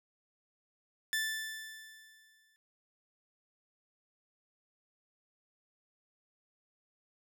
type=tone with exponential decay; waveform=sawtooth; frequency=1760 Hz; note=A6; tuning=in tune; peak=-26 dBFS; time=1.13-2.56 s; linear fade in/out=0 ms; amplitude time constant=310 ms; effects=none